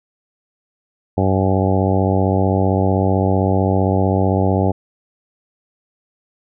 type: harmonic tone with a mistuned harmonic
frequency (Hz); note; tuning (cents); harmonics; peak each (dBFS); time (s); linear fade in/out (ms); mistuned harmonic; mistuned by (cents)
95.6; G2; -43; 1 / 2 / 3 / 4 / 5 / 6 / 7 / 8 / 9; -17 / -20 / -22 / -23 / -24 / -25 / -25 / -26 / -27; 1.17-4.72; 10; 9; -37
effects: none